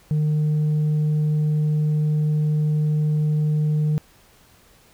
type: tone with tanh clipping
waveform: sine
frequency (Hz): 152.1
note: D#3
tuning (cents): -39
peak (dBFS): -18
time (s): 0.11-3.98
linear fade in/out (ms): 0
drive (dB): 2
effects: pink hiss -54 dBFS RMS until 4.93 s